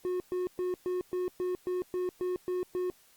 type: tone bursts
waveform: triangle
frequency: 363 Hz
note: F#4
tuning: 33 cents flat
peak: -27 dBFS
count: 11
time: 0.05-2.9 s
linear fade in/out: 0 ms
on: 150 ms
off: 120 ms
effects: white hiss -62 dBFS RMS until 3.16 s + Opus 48 kbps